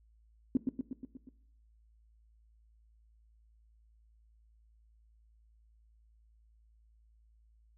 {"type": "tone with echo", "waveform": "sine", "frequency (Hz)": 259, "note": "C4", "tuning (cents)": -17, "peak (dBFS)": -23, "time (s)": [0.55, 0.57], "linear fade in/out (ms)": 2, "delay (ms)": 120, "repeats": 6, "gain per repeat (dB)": -4, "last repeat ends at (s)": 1.29, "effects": ["noise-tail reverb RT60 0.7 s tail -18 dB re dry", "added 55 Hz sine -62 dBFS peak until 7.77 s"]}